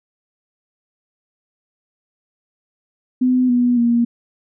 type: tone with pitch steps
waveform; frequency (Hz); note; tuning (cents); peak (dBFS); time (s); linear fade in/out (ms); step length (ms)
sine; 253.1 / 244.5 / 236.2; B3 / B3 / A#3; +43 / -17 / +23; -12; 3.21-4.05; 10; 280
effects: none